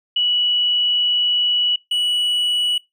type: tone pair in turn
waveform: sine / triangle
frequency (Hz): 2941 / 2941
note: F#7 / F#7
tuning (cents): -11 / -11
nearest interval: unison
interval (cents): 0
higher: neither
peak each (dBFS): -15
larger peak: neither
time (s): 0.16-1.76 / 1.91-2.78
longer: first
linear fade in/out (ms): 5
effects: noise-tail reverb RT60 0.2 s tail -23 dB re dry